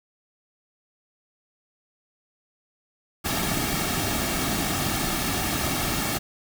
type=noise with comb filter; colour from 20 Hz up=pink; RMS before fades=-26 dBFS; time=3.24-6.19 s; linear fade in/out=20 ms; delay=2 ms; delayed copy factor=-0.55; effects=none